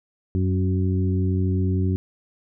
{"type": "harmonic tone with a mistuned harmonic", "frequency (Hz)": 93, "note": "F#2", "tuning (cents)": 9, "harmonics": [1, 2, 3, 4], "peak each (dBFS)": [-20, -26, -29, -31], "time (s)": [0.35, 1.96], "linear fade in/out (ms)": 0, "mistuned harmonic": 2, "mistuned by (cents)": 18, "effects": []}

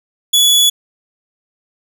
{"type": "tone", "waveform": "sawtooth", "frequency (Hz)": 3409, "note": "G#7", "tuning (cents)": 45, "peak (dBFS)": -5, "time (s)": [0.33, 0.7], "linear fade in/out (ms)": 10, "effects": []}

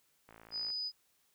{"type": "click train", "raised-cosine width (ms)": 0.5, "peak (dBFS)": -39, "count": 24, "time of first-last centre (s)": [0.29, 0.703], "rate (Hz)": 55.7}
{"type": "tone", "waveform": "sine", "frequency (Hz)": 4978, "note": "D#8", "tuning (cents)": 0, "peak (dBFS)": -35, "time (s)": [0.51, 0.92], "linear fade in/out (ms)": 50}
{"effects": ["white hiss -73 dBFS RMS until 1.34 s"]}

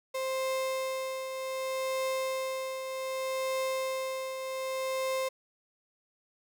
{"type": "tone with tremolo", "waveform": "35% pulse", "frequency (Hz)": 525, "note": "C5", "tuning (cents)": 6, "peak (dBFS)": -27, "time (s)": [0.14, 5.29], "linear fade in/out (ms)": 10, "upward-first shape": "triangle", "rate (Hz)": 0.65, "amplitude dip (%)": 55, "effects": []}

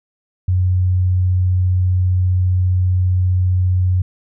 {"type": "tone", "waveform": "sine", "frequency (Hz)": 91.5, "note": "F#2", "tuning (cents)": -19, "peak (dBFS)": -12, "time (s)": [0.48, 4.02], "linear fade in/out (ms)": 5, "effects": []}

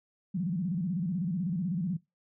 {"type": "tone with vibrato", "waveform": "sine", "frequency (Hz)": 176.6, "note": "F3", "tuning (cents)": 20, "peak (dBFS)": -28, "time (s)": [0.34, 1.97], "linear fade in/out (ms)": 10, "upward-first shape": "square", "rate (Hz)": 16, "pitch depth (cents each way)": 150, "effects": ["noise-tail reverb RT60 0.2 s tail -20 dB re dry"]}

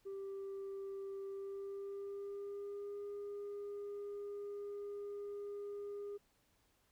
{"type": "tone with pitch glide", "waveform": "sine", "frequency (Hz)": [392, 407.2], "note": ["G4", "G#4"], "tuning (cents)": [0, -34], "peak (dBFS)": -40, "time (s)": [0.05, 6.18], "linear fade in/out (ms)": 20, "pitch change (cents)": 66, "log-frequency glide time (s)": [1.27, 3], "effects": ["tanh soft clip ceiling -41 dBFS", "pink hiss -75 dBFS RMS until 6.91 s"]}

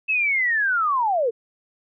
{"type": "linear sweep", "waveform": "sine", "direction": "down", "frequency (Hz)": [2637, 428.4], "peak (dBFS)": -18, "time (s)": [0.08, 1.31], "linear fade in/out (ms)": 20, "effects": []}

